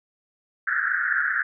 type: band-pass noise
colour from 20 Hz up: pink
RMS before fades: -24 dBFS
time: 0.67-1.43 s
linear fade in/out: 5 ms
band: 1400 to 1800 Hz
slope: 96 dB/octave
effects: none